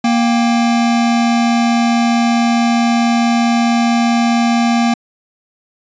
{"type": "tone pair together", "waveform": "square", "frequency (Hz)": [234.6, 788.4], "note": ["A#3", "G5"], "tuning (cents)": [11, 10], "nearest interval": "octave + major sixth", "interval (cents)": 2099, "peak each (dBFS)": [-12, -20], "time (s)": [0.04, 4.94], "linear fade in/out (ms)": 5, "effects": ["resampled to 16000 Hz"]}